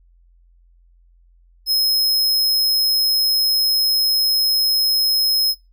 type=tone; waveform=45% pulse; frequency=5140 Hz; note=E8; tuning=45 cents flat; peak=-15 dBFS; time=1.66-5.55 s; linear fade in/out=50 ms; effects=noise-tail reverb RT60 0.2 s tail -22 dB re dry + added 43 Hz sine -50 dBFS peak until 5.72 s